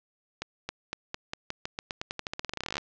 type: accelerating click train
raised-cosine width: 0.2 ms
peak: -15 dBFS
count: 29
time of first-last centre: 0.42-2.781 s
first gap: 270 ms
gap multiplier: 0.89
effects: low-pass 6000 Hz 12 dB/octave

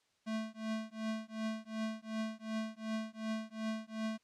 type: tone with tremolo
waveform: square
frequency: 220 Hz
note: A3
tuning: in tune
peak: -34 dBFS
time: 0.26-4.18 s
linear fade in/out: 20 ms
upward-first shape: triangle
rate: 2.7 Hz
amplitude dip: 100%
effects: white hiss -75 dBFS RMS until 4.23 s + low-pass 6000 Hz 12 dB/octave

